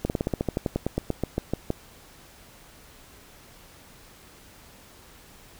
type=slowing click train; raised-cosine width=2 ms; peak=-11 dBFS; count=18; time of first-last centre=0.05-1.704 s; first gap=49 ms; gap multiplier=1.08; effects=pink hiss -51 dBFS RMS until 5.59 s